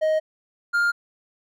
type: tone pair in turn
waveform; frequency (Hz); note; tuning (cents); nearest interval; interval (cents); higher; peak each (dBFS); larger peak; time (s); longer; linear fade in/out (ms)
triangle; 626 / 1405.3; D#5 / F6; +10 / +10; octave + major second; 1400; second; -16; neither; 0.01-0.2 / 0.73-0.92; neither; 20
effects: none